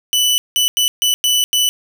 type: tone bursts at uneven times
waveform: sawtooth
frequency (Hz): 2979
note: F#7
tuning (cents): +11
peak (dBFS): -9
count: 6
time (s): 0.13-0.38 / 0.56-0.68 / 0.77-0.88 / 1.02-1.14 / 1.24-1.44 / 1.53-1.69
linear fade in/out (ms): 0
effects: none